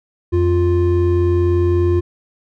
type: tone pair together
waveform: triangle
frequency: 87.62 / 350.5 Hz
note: F2 / F4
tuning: +6 / +6 cents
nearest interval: 2 octaves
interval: 2400 cents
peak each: -13 dBFS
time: 0.32-2.01 s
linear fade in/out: 20 ms
effects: none